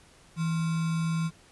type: tone with sample-and-hold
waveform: sine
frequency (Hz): 163.8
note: E3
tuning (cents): -11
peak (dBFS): -25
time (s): 0.36-1.31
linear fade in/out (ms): 50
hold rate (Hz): 1225
effects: pink hiss -57 dBFS RMS until 1.51 s + resampled to 24000 Hz